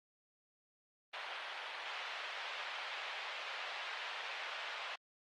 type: band-pass noise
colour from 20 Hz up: white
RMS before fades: -44 dBFS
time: 1.13-4.96 s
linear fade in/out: 10 ms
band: 580 to 3300 Hz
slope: 24 dB/octave
effects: Opus 32 kbps